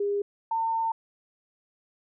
sine tone pair in turn, 405.5 / 904.3 Hz, G#4 / A5, -41 / +47 cents, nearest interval octave + major second, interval 1388 cents, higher second, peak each -24 dBFS, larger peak neither, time 0-0.22 / 0.51-0.92 s, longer second, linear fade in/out 5 ms, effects none

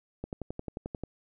click train, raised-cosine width 2 ms, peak -22 dBFS, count 10, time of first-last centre 0.24-1.036 s, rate 11.3 Hz, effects none

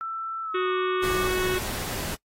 sine tone with pitch glide, 1331 to 1185.8 Hz, E6 to D6, +16 to +16 cents, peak -29 dBFS, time 0.01-1.27 s, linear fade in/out 0 ms, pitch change -200 cents, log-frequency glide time 0.43-0.76 s
harmonic tone, 369.1 Hz, F#4, 4 cents flat, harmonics 1 / 3 / 4 / 5 / 6 / 7 / 8 / 9 / 10, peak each -24 / -36 / -35 / -39 / -40 / -39 / -45 / -40 / -45 dBFS, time 0.54-1.59 s, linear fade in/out 10 ms
pink noise, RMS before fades -32 dBFS, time 1.02-2.16 s, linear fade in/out 20 ms
effects noise-tail reverb RT60 0.1 s tail -22 dB re dry + AAC 48 kbps

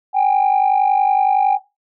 sine tone pair together, 768 / 818.8 Hz, G5 / G#5, -36 / -25 cents, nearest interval minor second, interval 111 cents, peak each -13 dBFS, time 0.13-1.59 s, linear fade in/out 50 ms, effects noise-tail reverb RT60 0.2 s tail -17 dB re dry + tanh soft clip ceiling -8 dBFS

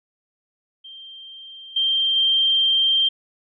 sine tone with level steps, 3161 Hz, G7, 14 cents sharp, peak -37 / -17 / -15 dBFS, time 0.84-3.09 s, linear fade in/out 10 ms, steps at 1.76 / 2.16 s, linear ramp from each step 5 ms, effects none

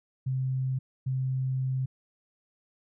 sine tone pair in turn, 130.81 / 130.81 Hz, C3 / C3, 0 / 0 cents, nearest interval unison, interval 0 cents, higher neither, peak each -26 dBFS, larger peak neither, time 0.26-0.79 / 1.06-1.86 s, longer second, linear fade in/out 10 ms, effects none

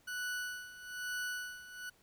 40% pulse tone with tremolo, 1480 Hz, F#6, in tune, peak -35 dBFS, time 0.07-1.9 s, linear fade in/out 10 ms, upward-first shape sine, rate 1.1 Hz, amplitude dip 80%, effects pink hiss -68 dBFS RMS until 2.02 s

